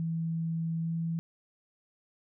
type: tone with pitch glide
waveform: sine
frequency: 164.1 to 165.34 Hz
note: E3 to E3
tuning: -8 to +6 cents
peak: -29 dBFS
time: 0-1.19 s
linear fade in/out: 0 ms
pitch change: +14 cents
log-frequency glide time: 0.81-0.91 s
effects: none